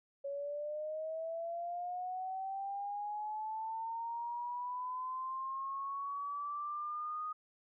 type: linear sweep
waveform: sine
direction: up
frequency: 554.4 to 1244.5 Hz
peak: -37 dBFS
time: 0.24-7.33 s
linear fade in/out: 10 ms
effects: none